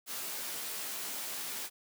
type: noise with comb filter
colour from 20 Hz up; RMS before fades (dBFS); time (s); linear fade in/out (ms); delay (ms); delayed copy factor
white; -39; 0.06-1.7; 50; 15; +0.5
effects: high-pass 200 Hz 12 dB/octave